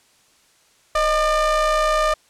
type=ring-modulated tone; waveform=square; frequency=295 Hz; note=D4; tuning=8 cents sharp; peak=-14 dBFS; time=0.95-2.14 s; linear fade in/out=5 ms; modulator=915 Hz; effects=white hiss -57 dBFS RMS until 2.29 s + low-pass 9000 Hz 12 dB/octave